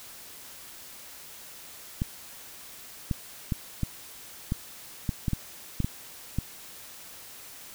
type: clicks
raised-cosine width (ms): 5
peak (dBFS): -14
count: 11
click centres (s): 2.019 / 3.112 / 3.522 / 3.833 / 4.521 / 5.092 / 5.282 / 5.333 / 5.803 / 5.845 / 6.386
effects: white hiss -46 dBFS RMS until 7.74 s